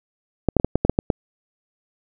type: clicks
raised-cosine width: 2 ms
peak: -3 dBFS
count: 9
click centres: 0.487 / 0.567 / 0.599 / 0.646 / 0.756 / 0.85 / 0.896 / 0.989 / 1.102 s
effects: none